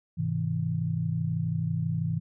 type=chord; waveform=sine; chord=Ab augmented; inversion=none; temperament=just; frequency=103.83 / 129.78 / 162.23 Hz; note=Ab2 / C3 / E3; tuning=0 / -14 / -27 cents; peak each=-32 / -32 / -28 dBFS; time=0.17-2.2 s; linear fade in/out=20 ms; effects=none